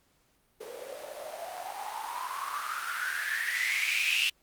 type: noise with band-pass filter sweep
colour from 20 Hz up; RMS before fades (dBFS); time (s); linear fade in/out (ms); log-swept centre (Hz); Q
blue; -33; 0.6-4.3; 10; 450 to 2800; 9.6
effects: pink hiss -69 dBFS RMS until 4.42 s + Opus 48 kbps